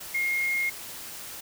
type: tone in noise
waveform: sine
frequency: 2142 Hz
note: C7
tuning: 40 cents sharp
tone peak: -24 dBFS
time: 0.14-0.7 s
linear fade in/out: 10 ms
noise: white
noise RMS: -40 dBFS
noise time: 0-1.41 s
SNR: +13 dB
effects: none